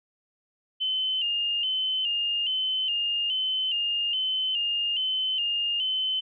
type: tone with vibrato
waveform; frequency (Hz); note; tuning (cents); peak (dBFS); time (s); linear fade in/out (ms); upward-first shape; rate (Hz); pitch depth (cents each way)
sine; 2937; F#7; -13; -24; 0.8-6.21; 20; square; 1.2; 67
effects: none